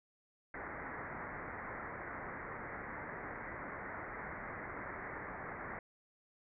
white low-pass noise, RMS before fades -45 dBFS, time 0.54-5.79 s, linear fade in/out 2 ms, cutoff 2100 Hz, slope 96 dB/octave, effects none

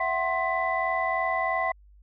sine tone cluster, 664 / 747 / 1056 / 1996 Hz, E5 / F#5 / C6 / B6, +12 / +16 / +16 / +18 cents, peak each -29 dBFS, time 0-1.72 s, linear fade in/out 5 ms, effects tanh soft clip ceiling -13 dBFS + added 50 Hz sine -51 dBFS peak until 2.02 s

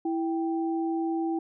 sine tone pair together, 329.6 / 784 Hz, E4 / G5, 0 / 0 cents, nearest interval octave + minor third, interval 1500 cents, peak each -26 / -34 dBFS, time 0.05-1.39 s, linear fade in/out 5 ms, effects none

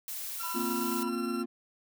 blue noise, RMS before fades -38 dBFS, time 0.08-1.03 s, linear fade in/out 0 ms
40% pulse tone with tremolo, 1358 Hz, F6, 49 cents flat, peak -36 dBFS, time 0.39-1.44 s, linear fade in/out 20 ms, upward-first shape square, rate 19 Hz, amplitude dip 35%
triangle tone with vibrato, 987.8 Hz, B5, in tune, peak -36 dBFS, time 0.43-1.09 s, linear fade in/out 5 ms, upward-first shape sine, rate 2.6 Hz, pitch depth 15 cents each way
triangle chord, Bb suspended second, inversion none, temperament equal, 233.1 / 261.6 / 349.2 Hz, Bb3 / C4 / F4, 0 / 0 / 0 cents, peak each -32 / -34 / -33 dBFS, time 0.54-1.46 s, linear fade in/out 20 ms
effects none

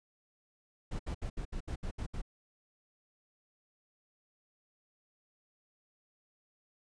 brown noise bursts, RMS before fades -37 dBFS, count 9, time 0.91-2.218 s, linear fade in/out 10 ms, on 84 ms, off 69 ms, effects resampled to 22050 Hz

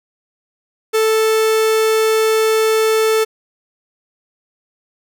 45% pulse tone, 440 Hz, A4, in tune, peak -12 dBFS, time 0.93-3.25 s, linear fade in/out 20 ms, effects none

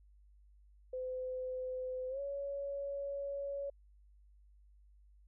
sine tone with pitch glide, 511 to 560.5 Hz, C5 to C#5, -41 to +19 cents, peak -37 dBFS, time 0.93-3.7 s, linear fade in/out 5 ms, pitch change +160 cents, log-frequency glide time 2.09-2.2 s, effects added 50 Hz sine -60 dBFS peak until 5.27 s

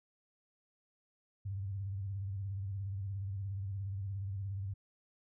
sine tone with vibrato, 98 Hz, G2, in tune, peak -36 dBFS, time 1.45-4.74 s, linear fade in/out 10 ms, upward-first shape square, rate 17 Hz, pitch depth 63 cents each way, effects none

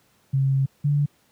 sine tone pair in turn, 135.4 / 144.91 Hz, C#3 / D3, -40 / -23 cents, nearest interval minor second, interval 117 cents, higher second, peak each -17 dBFS, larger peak neither, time 0.33-0.66 / 0.84-1.06 s, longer first, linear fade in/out 10 ms, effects pink hiss -62 dBFS RMS until 1.31 s + high-pass 80 Hz 12 dB/octave

